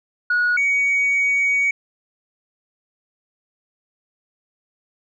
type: tone pair in turn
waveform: sine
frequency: 1456 / 2248 Hz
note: F#6 / C#7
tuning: -28 / +24 cents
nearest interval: minor sixth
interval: 752 cents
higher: second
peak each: -14 dBFS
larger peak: neither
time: 0.3-0.57 / 0.57-1.71 s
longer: second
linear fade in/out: 5 ms
effects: tanh soft clip ceiling -13 dBFS